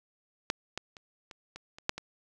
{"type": "clicks", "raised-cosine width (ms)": 0.2, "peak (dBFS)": [-10, -17, -30, -28, -26, -29, -9, -21], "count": 8, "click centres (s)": [0.501, 0.776, 0.968, 1.312, 1.56, 1.785, 1.894, 1.98], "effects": []}